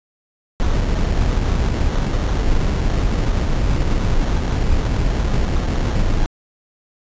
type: noise with sample-and-hold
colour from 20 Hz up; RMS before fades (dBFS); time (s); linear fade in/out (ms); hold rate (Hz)
brown; -17; 0.6-6.26; 0; 2450
effects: resampled to 16000 Hz